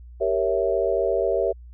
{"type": "chord", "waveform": "sine", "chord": "G diminished seventh", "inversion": "none", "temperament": "equal", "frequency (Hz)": [392, 466.2, 554.4, 659.3], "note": ["G4", "Bb4", "Db5", "Fb5"], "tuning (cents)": [0, 0, 0, 0], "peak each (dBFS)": -25, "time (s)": [0.2, 1.53], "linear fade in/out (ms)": 20, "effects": ["added 60 Hz sine -40 dBFS peak until 1.73 s"]}